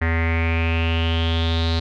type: tone with low-pass filter sweep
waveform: square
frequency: 82.41 Hz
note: E2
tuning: in tune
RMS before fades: -20 dBFS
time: 0.01-1.8 s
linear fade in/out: 10 ms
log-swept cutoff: 1900 to 4100 Hz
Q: 7.1
effects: none